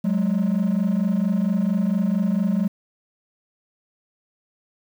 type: tone pair together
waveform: triangle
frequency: 185 / 209.4 Hz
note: F#3 / G#3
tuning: 0 / +15 cents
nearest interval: major second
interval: 215 cents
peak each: -18 dBFS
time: 0.04-2.68 s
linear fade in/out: 10 ms
effects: tanh soft clip ceiling -13 dBFS + 8-bit